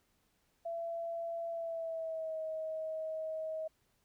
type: tone with pitch glide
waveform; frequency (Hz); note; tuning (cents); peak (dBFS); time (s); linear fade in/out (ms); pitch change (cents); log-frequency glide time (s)
sine; 672 to 634.3; E5 to D#5; +33 to +33; -36; 0.65-3.68; 10; -100; 1.49-2.4
effects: pink hiss -75 dBFS RMS until 4.04 s